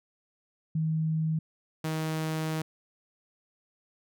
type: tone pair in turn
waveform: sine / sawtooth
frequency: 158.6 / 158.02 Hz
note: D#3 / D#3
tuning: +33 / +27 cents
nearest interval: unison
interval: 6 cents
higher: first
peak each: -25 dBFS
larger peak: neither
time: 0.75-1.39 / 1.84-2.62 s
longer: second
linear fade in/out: 5 ms
effects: none